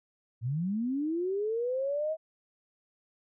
sine linear sweep, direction up, 108.2 to 644 Hz, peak -28 dBFS, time 0.41-2.17 s, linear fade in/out 50 ms, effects none

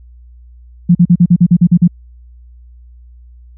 sine tone bursts, 174.61 Hz, F3, in tune, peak -3 dBFS, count 10, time 0.89-1.878 s, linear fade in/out 10 ms, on 61 ms, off 42 ms, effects added 60 Hz sine -36 dBFS peak until 3.57 s

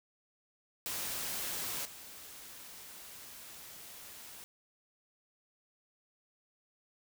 white noise with level steps, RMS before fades -38 / -50 dBFS, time 0.86-4.44 s, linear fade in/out 0 ms, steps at 1.85 s, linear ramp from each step 5 ms, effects none

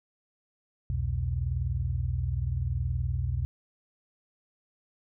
sine tone cluster, 65 / 85.9 / 124.7 Hz, C2 / F2 / B2, -11 / -28 / +17 cents, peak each -31 dBFS, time 0.9-3.45 s, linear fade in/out 0 ms, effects none

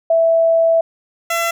sine / 15% pulse tone pair in turn, 659.3 / 674.3 Hz, E5 / E5, 0 / +39 cents, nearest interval unison, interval 39 cents, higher second, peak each -10 dBFS, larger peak neither, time 0.1-0.81 / 1.3-1.51 s, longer first, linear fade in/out 5 ms, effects none

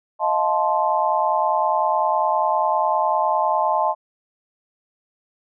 sine chord, F dominant seventh, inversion third, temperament just, 628.6 / 698.5 / 873.1 / 1047.7 Hz, Eb5 / F5 / A5 / C6, +18 / 0 / -14 / +2 cents, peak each -23 / -25 / -20 / -23 dBFS, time 0.19-3.95 s, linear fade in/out 50 ms, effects none

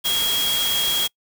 sine tone in noise, 3286 Hz, G#7, 19 cents flat, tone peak -20 dBFS, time 0.04-1.08 s, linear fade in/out 20 ms, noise white, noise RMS -25 dBFS, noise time 0.04-1.08 s, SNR +2 dB, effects noise-tail reverb RT60 0.1 s tail -26 dB re dry

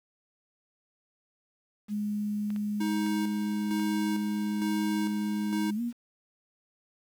sine tone with pitch glide, 208.3 to 237.9 Hz, G#3 to A#3, +5 to +35 cents, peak -28 dBFS, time 1.88-5.93 s, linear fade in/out 50 ms, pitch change +230 cents, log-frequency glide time 5.75-5.81 s
clicks, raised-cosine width 0.3 ms, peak -31 dBFS, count 4, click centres 2.504 / 2.562 / 3.064 / 3.797 s
square tone with tremolo, 315.1 Hz, D#4, 22 cents sharp, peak -30 dBFS, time 2.8-5.71 s, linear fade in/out 10 ms, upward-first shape square, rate 1.1 Hz, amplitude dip 50%
effects 9-bit

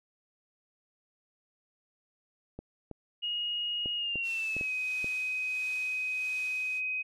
clicks, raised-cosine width 2 ms, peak -27 dBFS, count 7, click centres 2.59 / 2.913 / 3.859 / 4.157 / 4.566 / 4.611 / 5.044 s
sine tone with pitch glide, 2875 to 2517 Hz, F7 to D#7, +50 to +19 cents, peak -30 dBFS, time 3.22-7.03 s, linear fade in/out 20 ms, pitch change -231 cents, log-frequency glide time 3.96-4.72 s
blue noise with tremolo, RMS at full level -41 dBFS, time 4.22-6.82 s, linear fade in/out 50 ms, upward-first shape sine, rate 1.5 Hz, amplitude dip 45%
effects low-pass 6000 Hz 12 dB/octave

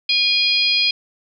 harmonic tone with a mistuned harmonic, 817 Hz, G#5, 29 cents flat, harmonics 3 / 4 / 5 / 6, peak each -20 / -20 / -20 / -20 dBFS, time 0.09-0.91 s, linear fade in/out 5 ms, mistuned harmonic 5, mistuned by +41 cents, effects none

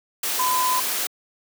sine tone in noise, 1011 Hz, B5, 40 cents sharp, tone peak -20 dBFS, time 0.39-0.8 s, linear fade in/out 5 ms, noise white, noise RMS -25 dBFS, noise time 0.23-1.07 s, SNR +2 dB, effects high-pass 300 Hz 12 dB/octave

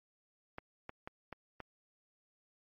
clicks, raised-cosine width 0.5 ms, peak -28 dBFS, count 5, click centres 0.584 / 0.894 / 1.075 / 1.327 / 1.603 s, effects MP3 32 kbps

